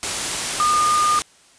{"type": "tone in noise", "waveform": "sine", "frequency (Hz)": 1214, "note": "D#6", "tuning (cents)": -43, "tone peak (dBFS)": -15, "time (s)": [0.6, 1.19], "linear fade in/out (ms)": 0, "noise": "white", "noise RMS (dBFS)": -23, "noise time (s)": [0.03, 1.22], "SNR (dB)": 5, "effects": ["white hiss -52 dBFS RMS until 1.58 s", "resampled to 22050 Hz"]}